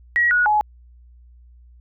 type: tone with pitch steps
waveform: sine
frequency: 1910 / 1458 / 845 Hz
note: A#6 / F#6 / G#5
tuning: +42 / -26 / +30 cents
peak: -14 dBFS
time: 0.16-0.61 s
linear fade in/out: 0 ms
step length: 150 ms
effects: added 60 Hz sine -45 dBFS peak until 1.8 s